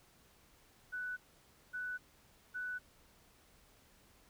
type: tone bursts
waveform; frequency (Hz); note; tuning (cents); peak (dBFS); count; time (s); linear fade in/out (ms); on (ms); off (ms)
sine; 1488; F#6; +9; -38; 3; 0.92-2.79; 20; 250; 560
effects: pink hiss -66 dBFS RMS until 4.29 s